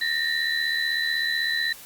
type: tone cluster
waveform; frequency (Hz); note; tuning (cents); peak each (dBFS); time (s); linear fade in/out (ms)
sine; 1803 / 1879 / 3989; A6 / A#6 / B7; +42 / +13 / +17; -27; 0.01-1.73; 5
effects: white hiss -44 dBFS RMS until 1.85 s + Opus 48 kbps